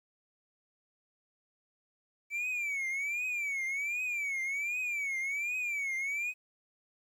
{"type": "tone with vibrato", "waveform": "triangle", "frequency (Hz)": 2300, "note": "D7", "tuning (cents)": -37, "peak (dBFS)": -30, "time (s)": [2.3, 6.34], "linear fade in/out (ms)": 50, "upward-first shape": "triangle", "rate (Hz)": 1.3, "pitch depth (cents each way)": 170, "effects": ["11-bit"]}